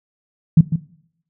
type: tone with echo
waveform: sine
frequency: 161.5 Hz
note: E3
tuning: 35 cents flat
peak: -4 dBFS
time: 0.57-0.61 s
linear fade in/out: 5 ms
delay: 150 ms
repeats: 1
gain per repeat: -10 dB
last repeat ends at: 0.76 s
effects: noise-tail reverb RT60 0.7 s tail -19 dB re dry